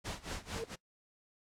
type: noise with tremolo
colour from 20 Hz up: pink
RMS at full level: -39 dBFS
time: 0.04-0.76 s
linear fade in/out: 20 ms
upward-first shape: sine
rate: 4.4 Hz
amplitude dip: 90%
type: tone with exponential growth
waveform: sine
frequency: 454.6 Hz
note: A#4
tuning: 43 cents flat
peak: -32 dBFS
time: 0.45-0.64 s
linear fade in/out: 2 ms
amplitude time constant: 40 ms
effects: noise-tail reverb RT60 0.1 s tail -21 dB re dry + low-pass 8000 Hz 12 dB/octave